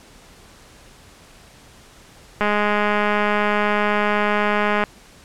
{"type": "click train", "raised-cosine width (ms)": 0.5, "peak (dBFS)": -5, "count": 506, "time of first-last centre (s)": [2.41, 4.838], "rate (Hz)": 208, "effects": ["pink hiss -47 dBFS RMS until 5.24 s", "low-pass 10000 Hz 12 dB/octave"]}